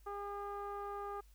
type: tone with low-pass filter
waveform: sawtooth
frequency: 405.2 Hz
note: G#4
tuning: 43 cents flat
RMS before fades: -43 dBFS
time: 0.06-1.21 s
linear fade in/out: 10 ms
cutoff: 1100 Hz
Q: 4.7
effects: added 50 Hz sine -59 dBFS peak until 1.34 s + white hiss -72 dBFS RMS until 1.34 s